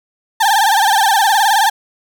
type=tone with vibrato; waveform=35% pulse; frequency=840 Hz; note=G#5; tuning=19 cents sharp; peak=-8 dBFS; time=0.4-1.7 s; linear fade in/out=10 ms; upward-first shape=sine; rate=19 Hz; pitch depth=140 cents each way; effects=none